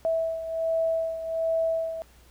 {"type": "beating tone pair", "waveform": "sine", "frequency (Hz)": [653, 654.3], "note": ["E5", "E5"], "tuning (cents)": [-17, -13], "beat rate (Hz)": 1.3, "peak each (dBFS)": [-25, -31], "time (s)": [0.05, 2.02], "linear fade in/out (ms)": 0, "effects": ["added 60 Hz sine -55 dBFS peak until 2.3 s", "pink hiss -58 dBFS RMS until 2.3 s"]}